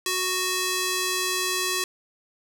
square tone with band-pass filter, 370 Hz, F#4, in tune, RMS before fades -26 dBFS, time 0.06-1.84 s, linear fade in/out 2 ms, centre 6900 Hz, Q 0.53, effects 8-bit

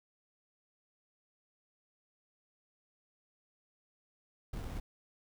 brown noise with sample-and-hold, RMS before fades -40 dBFS, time 4.53-4.8 s, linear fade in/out 5 ms, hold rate 4410 Hz, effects none

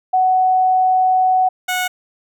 sine / 15% pulse tone pair in turn, 745 / 733 Hz, F#5 / F#5, +12 / -16 cents, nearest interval unison, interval 28 cents, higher first, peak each -11 dBFS, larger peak neither, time 0.13-1.49 / 1.68-1.88 s, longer first, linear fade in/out 10 ms, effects none

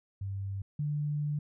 sine tone pair in turn, 98 / 147.77 Hz, G2 / D3, 0 / +11 cents, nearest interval perfect fifth, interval 711 cents, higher second, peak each -33 / -29 dBFS, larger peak second, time 0.21-0.62 / 0.79-1.39 s, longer second, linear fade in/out 5 ms, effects none

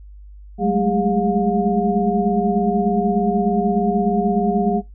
sine tone cluster, 189 / 205.6 / 215.6 / 406.7 / 712 Hz, F#3 / G#3 / A3 / G#4 / F5, +37 / -17 / -35 / -36 / +33 cents, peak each -22 dBFS, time 0.58-4.82 s, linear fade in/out 50 ms, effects noise-tail reverb RT60 0.2 s tail -24 dB re dry + added 50 Hz sine -37 dBFS peak until 4.94 s

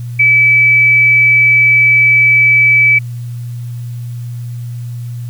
sine tone, 2300 Hz, D7, 37 cents flat, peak -5 dBFS, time 0.19-2.99 s, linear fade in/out 10 ms, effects added 120 Hz sine -20 dBFS peak until 5.29 s + white hiss -45 dBFS RMS until 5.29 s

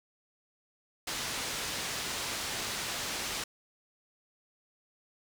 white low-pass noise, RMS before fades -36 dBFS, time 1.07-3.44 s, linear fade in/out 5 ms, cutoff 6300 Hz, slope 12 dB/octave, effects none

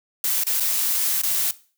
blue noise with dropouts, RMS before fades -22 dBFS, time 0.24-1.51 s, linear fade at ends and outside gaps 2 ms, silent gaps 0.437-0.467 / 0.6-0.605 / 1.217-1.234 s, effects noise-tail reverb RT60 0.4 s tail -18 dB re dry

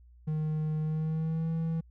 triangle tone with pitch glide, 154.7 to 163.05 Hz, D#3 to E3, -10 to -19 cents, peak -26 dBFS, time 0.27-1.81 s, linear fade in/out 10 ms, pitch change +91 cents, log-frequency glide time 0.81-1.5 s, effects added 60 Hz sine -53 dBFS peak until 1.9 s

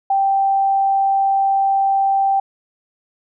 sine tone, 783 Hz, G5, 2 cents flat, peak -13 dBFS, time 0.1-2.4 s, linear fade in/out 5 ms, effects none

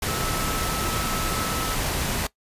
sine tone in noise, 1304 Hz, E6, 19 cents flat, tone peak -31 dBFS, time 0.08-1.75 s, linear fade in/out 5 ms, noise pink, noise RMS -26 dBFS, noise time 0.02-2.27 s, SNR -8 dB, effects noise-tail reverb RT60 0.1 s tail -19 dB re dry + resampled to 32000 Hz

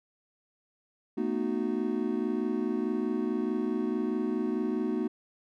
triangle chord, B dominant seventh, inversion third, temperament just, 222.2 / 246.9 / 308.7 / 370.4 Hz, A3 / B3 / D#4 / F#4, +17 / 0 / -14 / +2 cents, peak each -31 dBFS, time 1.17-5.08 s, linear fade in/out 10 ms, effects none

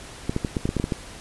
clicks, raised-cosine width 3 ms, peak -10 dBFS, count 10, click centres 0.295 / 0.364 / 0.448 / 0.568 / 0.655 / 0.691 / 0.767 / 0.799 / 0.841 / 0.922 s, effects pink hiss -41 dBFS RMS until 1.2 s + resampled to 24000 Hz

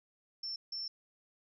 sine tone bursts at uneven times, 5380 Hz, E8, 34 cents sharp, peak -37 dBFS, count 2, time 0.43-0.56 / 0.72-0.88 s, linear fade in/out 5 ms, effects none

